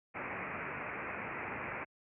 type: low-pass noise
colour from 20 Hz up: white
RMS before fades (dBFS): -41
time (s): 0.14-1.85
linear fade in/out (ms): 20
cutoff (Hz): 2500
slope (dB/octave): 96
effects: high-pass 80 Hz 12 dB/octave